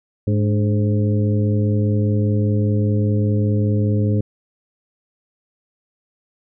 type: harmonic tone with a mistuned harmonic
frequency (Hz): 105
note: G#2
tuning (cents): +19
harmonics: 1 / 2 / 3 / 4 / 5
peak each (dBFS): -16 / -22 / -26 / -28 / -30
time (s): 0.27-4.21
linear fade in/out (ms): 5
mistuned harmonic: 3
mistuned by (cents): -83
effects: none